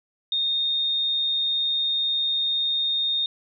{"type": "tone", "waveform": "sine", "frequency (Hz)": 3679, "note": "A#7", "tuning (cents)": -24, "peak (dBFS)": -21, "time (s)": [0.32, 3.26], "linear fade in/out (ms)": 2, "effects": []}